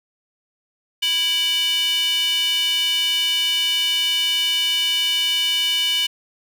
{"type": "tone with high-pass filter", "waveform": "square", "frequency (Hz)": 329.6, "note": "E4", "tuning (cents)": 0, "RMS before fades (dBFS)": -20, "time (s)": [1.02, 6.07], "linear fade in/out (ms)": 10, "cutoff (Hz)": 2900, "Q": 6.5, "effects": []}